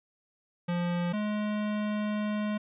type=tone pair in turn; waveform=square; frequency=174.61 / 210.4 Hz; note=F3 / G#3; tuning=0 / +23 cents; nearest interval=minor third; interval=323 cents; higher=second; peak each=-28 / -29 dBFS; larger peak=first; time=0.68-1.13 / 1.13-2.58 s; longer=second; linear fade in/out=10 ms; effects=resampled to 8000 Hz